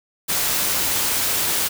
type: noise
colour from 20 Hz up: white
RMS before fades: -21 dBFS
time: 0.28-1.69 s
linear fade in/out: 20 ms
effects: none